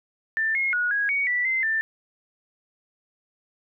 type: tone with pitch steps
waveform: sine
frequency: 1780 / 2155 / 1455 / 1651 / 2241 / 1965 / 2071 / 1781 Hz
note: A6 / C#7 / F#6 / G#6 / C#7 / B6 / C7 / A6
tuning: +20 / -49 / -29 / -11 / +18 / -9 / -18 / +21 cents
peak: -21 dBFS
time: 0.37-1.81 s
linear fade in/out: 0 ms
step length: 180 ms
effects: none